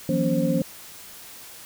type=tone cluster; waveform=sine; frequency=164.2 / 181.1 / 238.9 / 279.9 / 528 Hz; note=E3 / F#3 / A#3 / C#4 / C5; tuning=-6 / -37 / +43 / +17 / +16 cents; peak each=-26 dBFS; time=0.09-0.62 s; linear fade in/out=2 ms; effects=white hiss -43 dBFS RMS until 1.65 s